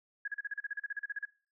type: tone bursts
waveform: sine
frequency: 1661.2 Hz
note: G#6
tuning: in tune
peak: -33 dBFS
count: 16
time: 0.25-1.253 s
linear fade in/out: 5 ms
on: 28 ms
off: 37 ms
effects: noise-tail reverb RT60 0.4 s tail -20 dB re dry